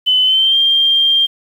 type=tone with pitch glide; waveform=sine; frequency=3023 to 3188 Hz; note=F#7 to G7; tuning=+36 to +28 cents; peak=-9 dBFS; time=0.06-1.27 s; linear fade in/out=20 ms; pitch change=+92 cents; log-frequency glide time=0.23-0.57 s; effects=7-bit